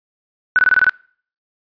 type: tone bursts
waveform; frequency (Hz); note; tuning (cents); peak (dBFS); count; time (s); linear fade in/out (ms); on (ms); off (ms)
sine; 1494; F#6; +16; -8; 7; 0.56-0.894; 0; 28; 23
effects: noise-tail reverb RT60 0.5 s tail -25 dB re dry + resampled to 11025 Hz